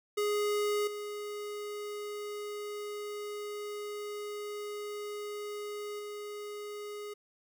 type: tone with level steps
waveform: square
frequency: 415.3 Hz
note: G#4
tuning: in tune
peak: -29 / -38 / -40 dBFS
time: 0.17-7.14 s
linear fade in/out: 10 ms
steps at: 0.87 / 5.99 s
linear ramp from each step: 5 ms
effects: none